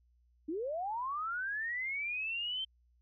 sine linear sweep, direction up, 288.2 to 3136 Hz, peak -34 dBFS, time 0.48-2.65 s, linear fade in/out 10 ms, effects added 60 Hz sine -66 dBFS peak until 3.01 s

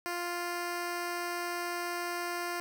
10% pulse tone, 349.2 Hz, F4, in tune, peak -25 dBFS, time 0.06-2.6 s, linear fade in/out 0 ms, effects none

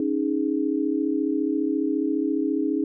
sine chord, C# suspended second, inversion none, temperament just, 277.2 / 311.8 / 415.8 Hz, C#4 / D#4 / G#4, 0 / +4 / +2 cents, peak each -25 / -24 / -29 dBFS, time 0-2.84 s, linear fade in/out 2 ms, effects none

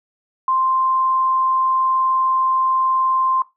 sine tone, 1046.5 Hz, C6, in tune, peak -15 dBFS, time 0.48-3.42 s, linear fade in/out 2 ms, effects noise-tail reverb RT60 0.2 s tail -18 dB re dry

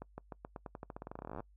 accelerating click train, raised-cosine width 1 ms, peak -29 dBFS, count 27, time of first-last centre 0.02-1.404 s, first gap 160 ms, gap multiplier 0.89, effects noise-tail reverb RT60 0.1 s tail -24 dB re dry + added 50 Hz sine -60 dBFS peak until 1.56 s

